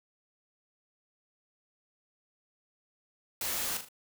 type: noise with echo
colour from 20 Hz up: white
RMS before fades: -34 dBFS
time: 3.41-3.77 s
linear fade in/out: 2 ms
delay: 39 ms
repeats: 3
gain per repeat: -7 dB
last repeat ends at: 3.887 s
effects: none